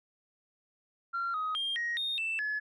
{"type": "tone with pitch steps", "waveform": "sine", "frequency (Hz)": [1376, 1258, 3205, 1883, 3686, 2658, 1708], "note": ["F6", "D#6", "G7", "A#6", "A#7", "E7", "G#6"], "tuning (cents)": [-26, 19, 38, 17, -20, 14, 48], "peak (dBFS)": -29, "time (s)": [1.13, 2.6], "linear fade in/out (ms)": 20, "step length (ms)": 210, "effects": ["tanh soft clip ceiling -27 dBFS"]}